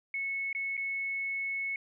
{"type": "tone with dropouts", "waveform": "sine", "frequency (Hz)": 2200, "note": "C#7", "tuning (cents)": -14, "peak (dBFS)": -31, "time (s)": [0.14, 1.76], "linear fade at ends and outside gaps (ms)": 2, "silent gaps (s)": [[0.529, 0.549], [0.769, 0.776]], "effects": []}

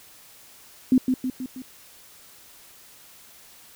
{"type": "tone with echo", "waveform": "sine", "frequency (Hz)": 256.5, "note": "C4", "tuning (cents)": -34, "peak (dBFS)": -13, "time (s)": [0.92, 0.98], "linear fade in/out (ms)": 2, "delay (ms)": 160, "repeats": 4, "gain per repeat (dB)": -5, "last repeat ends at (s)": 1.62, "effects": ["white hiss -50 dBFS RMS until 3.75 s"]}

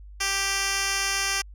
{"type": "tone with band-pass filter", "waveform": "10% pulse", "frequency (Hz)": 392.5, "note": "G4", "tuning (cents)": 2, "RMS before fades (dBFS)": -26, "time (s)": [0.2, 1.42], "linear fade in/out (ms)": 10, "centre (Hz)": 5200, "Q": 0.92, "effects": ["added 50 Hz sine -41 dBFS peak until 1.54 s"]}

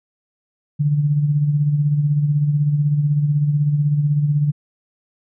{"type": "tone with tremolo", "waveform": "sine", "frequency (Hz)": 146.83, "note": "D3", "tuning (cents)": 0, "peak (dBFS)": -12, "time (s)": [0.79, 4.52], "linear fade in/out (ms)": 20, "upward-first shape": "sine", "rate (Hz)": 16, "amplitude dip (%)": 50, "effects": []}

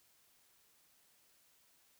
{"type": "silence", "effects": ["white hiss -70 dBFS RMS until 1.99 s"]}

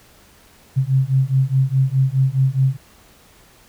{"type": "beating tone pair", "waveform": "sine", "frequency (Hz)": [130.81, 135.61], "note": ["C3", "C#3"], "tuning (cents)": [0, -38], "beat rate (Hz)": 4.8, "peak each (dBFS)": -17, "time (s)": [0.76, 2.77], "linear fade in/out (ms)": 20, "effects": ["pink hiss -50 dBFS RMS until 3.68 s"]}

